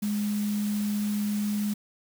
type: tone in noise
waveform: sine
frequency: 207.7 Hz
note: G#3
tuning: in tune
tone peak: -25 dBFS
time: 0.02-1.74 s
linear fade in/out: 10 ms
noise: white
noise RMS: -41 dBFS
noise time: 0.02-1.74 s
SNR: +13 dB
effects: none